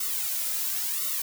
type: noise with flanger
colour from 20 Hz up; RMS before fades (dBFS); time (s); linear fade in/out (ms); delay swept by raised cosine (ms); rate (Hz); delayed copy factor
blue; -29; 0-1.22; 5; 1.2 to 2.7; 0.95; -0.85
effects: none